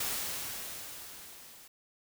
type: noise with level ramp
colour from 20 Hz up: white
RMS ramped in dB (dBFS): -33 to -54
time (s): 0-1.68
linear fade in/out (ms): 5
effects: none